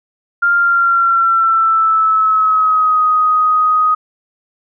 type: tone with pitch glide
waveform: sine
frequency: 1396.9 to 1251.7 Hz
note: F6 to D#6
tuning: 0 to +10 cents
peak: -9 dBFS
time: 0.42-3.95 s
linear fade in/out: 10 ms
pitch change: -190 cents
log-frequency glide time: 0.56-3.02 s
effects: none